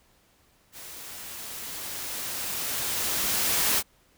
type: noise with level ramp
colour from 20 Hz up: white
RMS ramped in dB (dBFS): -43 to -23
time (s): 0.72-3.83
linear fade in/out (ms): 50
effects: pink hiss -63 dBFS RMS until 4.17 s

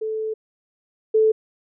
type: tone pair in turn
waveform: sine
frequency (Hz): 437.3 / 437.3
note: A4 / A4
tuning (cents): -11 / -11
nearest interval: unison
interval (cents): 0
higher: neither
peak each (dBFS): -23 / -13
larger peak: second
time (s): 0.01-0.34 / 1.14-1.32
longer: first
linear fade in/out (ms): 10
effects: none

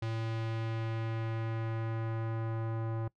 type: tone with low-pass filter sweep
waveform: square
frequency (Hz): 112.8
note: A2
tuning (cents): +44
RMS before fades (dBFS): -35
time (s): 0.02-3.08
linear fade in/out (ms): 5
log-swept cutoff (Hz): 4100 to 1100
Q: 1
effects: noise-tail reverb RT60 0.1 s tail -22 dB re dry

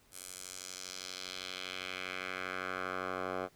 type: tone with band-pass filter sweep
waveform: 10% pulse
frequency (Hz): 92.5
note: F#2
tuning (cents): 0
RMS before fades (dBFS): -41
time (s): 0.11-3.49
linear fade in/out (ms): 50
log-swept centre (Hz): 10000 to 840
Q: 1.6
effects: pink hiss -66 dBFS RMS until 3.55 s

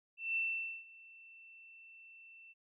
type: tone with ADSR envelope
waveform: sine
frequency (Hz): 2681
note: E7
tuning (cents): +29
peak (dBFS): -31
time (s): 0.17-2.54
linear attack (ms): 190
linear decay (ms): 480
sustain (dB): -23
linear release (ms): 28
effects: none

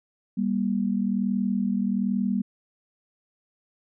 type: tone pair together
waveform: sine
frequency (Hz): 197.5 / 238.7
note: G3 / A#3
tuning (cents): +13 / +41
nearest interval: minor third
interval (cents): 328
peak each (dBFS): -24 / -26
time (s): 0.37-2.42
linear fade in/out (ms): 10
effects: none

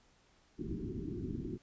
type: low-pass noise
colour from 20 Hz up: white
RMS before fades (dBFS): -40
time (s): 0.58-1.58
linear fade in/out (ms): 20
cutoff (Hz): 390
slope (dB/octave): 96
effects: pink hiss -68 dBFS RMS until 1.62 s + resampled to 16000 Hz

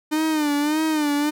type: tone with vibrato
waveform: 45% pulse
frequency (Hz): 302.4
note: D#4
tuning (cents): -49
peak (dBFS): -19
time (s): 0.11-1.31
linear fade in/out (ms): 20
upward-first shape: sine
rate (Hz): 1.7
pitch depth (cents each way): 82
effects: none

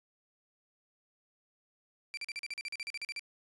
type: tone bursts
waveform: 30% pulse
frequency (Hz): 2349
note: D7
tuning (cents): 0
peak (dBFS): -34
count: 15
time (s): 2.14-3.194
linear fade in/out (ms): 0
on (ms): 32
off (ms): 41
effects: resampled to 22050 Hz

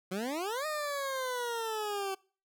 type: exponential two-way sweep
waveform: 20% pulse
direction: up then down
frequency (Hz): 178.1 to 622.3 to 381.4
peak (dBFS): -28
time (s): 0.11-2.15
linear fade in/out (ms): 10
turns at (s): 0.66
effects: noise-tail reverb RT60 0.4 s tail -24 dB re dry

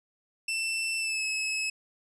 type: tone with pitch glide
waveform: sawtooth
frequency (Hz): 2671 to 2582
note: E7 to E7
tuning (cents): +22 to -37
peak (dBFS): -25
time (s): 0.48-1.7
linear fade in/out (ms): 5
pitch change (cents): -59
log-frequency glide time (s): 0.98-1.24
effects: resampled to 24000 Hz

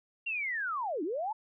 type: linear two-way sweep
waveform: sine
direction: down then up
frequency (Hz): 2794 to 282.6 to 906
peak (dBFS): -31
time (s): 0.26-1.33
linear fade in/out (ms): 10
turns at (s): 1.03
effects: none

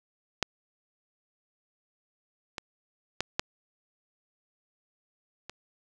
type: clicks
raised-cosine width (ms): 0.2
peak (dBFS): -7 / -17 / -10 / -8 / -22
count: 5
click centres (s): 0.427 / 2.582 / 3.206 / 3.395 / 5.496
effects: none

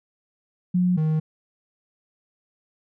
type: tone pair in turn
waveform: sine / triangle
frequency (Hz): 180 / 156.45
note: F#3 / D#3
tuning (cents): -47 / +10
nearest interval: major second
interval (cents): 243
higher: first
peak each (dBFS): -17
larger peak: neither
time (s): 0.74-0.97 / 0.97-1.2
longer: neither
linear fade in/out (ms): 10
effects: none

